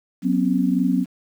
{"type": "chord", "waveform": "sine", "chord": "F# suspended fourth", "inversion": "none", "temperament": "equal with one note detuned", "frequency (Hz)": [185, 246.9, 270.4], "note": ["F#3", "B3", "C#4"], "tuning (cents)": [0, 0, -43], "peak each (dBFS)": -21, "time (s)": [0.22, 1.06], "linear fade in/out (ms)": 50, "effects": ["8-bit"]}